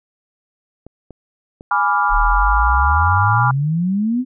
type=clicks; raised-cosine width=2 ms; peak=-23 dBFS; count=3; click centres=0.866 / 1.107 / 1.609 s
type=chord; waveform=sine; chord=G# diminished seventh; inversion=none; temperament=equal; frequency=830.6 / 987.8 / 1174.7 / 1396.9 Hz; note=G#5 / B5 / D6 / F6; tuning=0 / 0 / 0 / 0 cents; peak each=-19 dBFS; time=1.71-3.51 s; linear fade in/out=2 ms
type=exponential sweep; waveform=sine; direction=up; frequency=34.65 to 261.6 Hz; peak=-15 dBFS; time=2.09-4.25 s; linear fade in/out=50 ms
effects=none